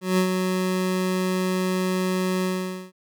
25% pulse tone with ADSR envelope, 185 Hz, F#3, in tune, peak -13 dBFS, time 0.01-2.92 s, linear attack 170 ms, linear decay 88 ms, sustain -5 dB, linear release 480 ms, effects none

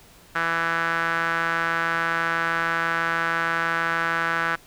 sawtooth tone with band-pass filter, 166.2 Hz, E3, 15 cents sharp, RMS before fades -24 dBFS, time 0.35-4.56 s, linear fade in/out 10 ms, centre 1500 Hz, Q 3.8, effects pink hiss -51 dBFS RMS until 4.66 s

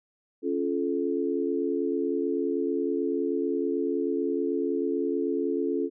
sine chord, Db augmented, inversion none, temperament just, 277.2 / 346.5 / 433.1 Hz, Db4 / F4 / A4, 0 / -14 / -27 cents, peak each -29 dBFS, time 0.42-5.9 s, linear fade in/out 50 ms, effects none

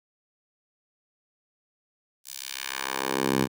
10% pulse tone with high-pass filter sweep, 66.7 Hz, C2, 34 cents sharp, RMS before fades -29 dBFS, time 2.24-3.48 s, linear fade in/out 50 ms, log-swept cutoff 6900 to 150 Hz, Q 0.82, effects none

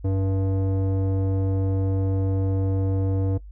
square tone with low-pass filter, 96.2 Hz, G2, 32 cents flat, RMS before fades -23 dBFS, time 0.04-3.38 s, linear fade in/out 10 ms, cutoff 470 Hz, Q 1.4, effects noise-tail reverb RT60 0.1 s tail -18 dB re dry + added 50 Hz sine -38 dBFS peak until 3.51 s

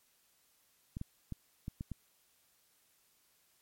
clicks, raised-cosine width 5 ms, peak -27 dBFS, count 6, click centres 0.969 / 1.014 / 1.323 / 1.681 / 1.809 / 1.917 s, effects white hiss -71 dBFS RMS until 3.61 s + MP3 64 kbps

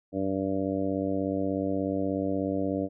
harmonic tone, 96.6 Hz, G2, 25 cents flat, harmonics 1 / 2 / 3 / 4 / 5 / 6 / 7, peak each -38 / -34 / -29 / -38 / -34 / -34 / -39 dBFS, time 0.12-2.89 s, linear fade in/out 50 ms, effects none

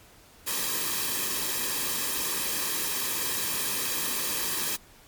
white noise with comb filter, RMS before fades -29 dBFS, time 0.46-4.77 s, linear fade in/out 20 ms, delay 1.4 ms, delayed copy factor -0.65, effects pink hiss -54 dBFS RMS until 5.07 s + MP3 96 kbps

